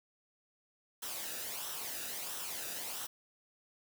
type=noise with flanger; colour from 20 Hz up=white; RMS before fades=-41 dBFS; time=1.02-3.07 s; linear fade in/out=10 ms; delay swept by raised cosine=0.43 to 0.95 ms; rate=1.5 Hz; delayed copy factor=-0.55; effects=none